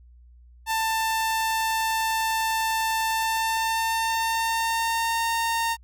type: tone with pitch glide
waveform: sawtooth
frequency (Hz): 890 to 917.7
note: A5 to A#5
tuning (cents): +20 to -27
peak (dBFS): -19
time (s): 0.66-5.77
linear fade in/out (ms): 50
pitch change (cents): +53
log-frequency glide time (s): 3.06-5.27
effects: added 60 Hz sine -48 dBFS peak until 5.83 s